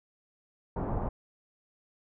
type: low-pass noise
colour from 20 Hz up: pink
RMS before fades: -32 dBFS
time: 0.76-1.09 s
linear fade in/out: 5 ms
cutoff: 1000 Hz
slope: 24 dB/octave
effects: none